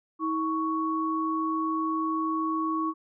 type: tone pair together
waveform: sine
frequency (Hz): 320 / 1113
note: D#4 / C#6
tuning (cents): +49 / +7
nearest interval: octave + minor seventh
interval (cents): 2158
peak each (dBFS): -28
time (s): 0.19-2.94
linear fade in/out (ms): 50
effects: none